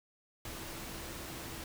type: tone in noise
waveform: sine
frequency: 331.7 Hz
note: E4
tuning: 11 cents sharp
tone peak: -52 dBFS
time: 0.45-1.64 s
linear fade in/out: 2 ms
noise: pink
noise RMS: -44 dBFS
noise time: 0.45-1.64 s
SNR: -11 dB
effects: none